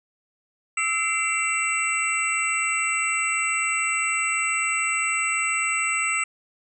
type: tone cluster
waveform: sine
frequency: 1306 / 2064 / 2311 / 2727 / 7970 Hz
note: E6 / C7 / D7 / F7 / B8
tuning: -17 / -24 / -28 / -42 / +15 cents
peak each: -28 dBFS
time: 0.77-6.24 s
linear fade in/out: 5 ms
effects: none